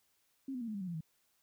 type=tone with pitch steps; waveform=sine; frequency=269.4 / 249.9 / 231.8 / 215.1 / 199.5 / 185.07 / 171.68 / 159.26 Hz; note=C#4 / B3 / A#3 / A3 / G3 / F#3 / F3 / D#3; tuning=-49 / +21 / -10 / -39 / +31 / +1 / -29 / +41 cents; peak=-37 dBFS; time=0.48-1.008 s; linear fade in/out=5 ms; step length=66 ms; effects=white hiss -75 dBFS RMS until 1.42 s